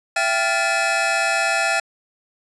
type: tone cluster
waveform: square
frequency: 668 / 784 / 1398 / 1747 / 2564 Hz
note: E5 / G5 / F6 / A6 / E7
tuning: +23 / 0 / +1 / -13 / -49 cents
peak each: -25 dBFS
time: 0.16-1.8 s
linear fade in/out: 5 ms
effects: resampled to 24000 Hz